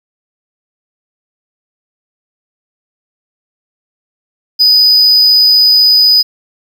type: tone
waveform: triangle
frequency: 4978 Hz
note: D#8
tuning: in tune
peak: -3 dBFS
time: 4.59-6.23 s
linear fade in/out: 20 ms
effects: 7-bit